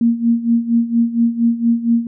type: tone with tremolo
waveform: sine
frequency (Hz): 233.1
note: A#3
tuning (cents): 0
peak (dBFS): -9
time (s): 0.01-2.07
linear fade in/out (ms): 2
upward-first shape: sine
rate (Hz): 4.3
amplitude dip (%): 80
effects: none